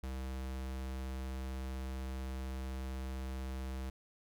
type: tone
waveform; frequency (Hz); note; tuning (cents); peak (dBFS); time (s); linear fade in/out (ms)
square; 65.41; C2; 0; -39; 0.03-3.9; 5
effects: none